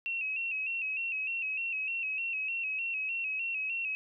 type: tone with vibrato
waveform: sine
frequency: 2637 Hz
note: E7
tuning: in tune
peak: -31 dBFS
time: 0.06-3.95 s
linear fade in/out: 0 ms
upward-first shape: square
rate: 3.3 Hz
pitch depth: 55 cents each way
effects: none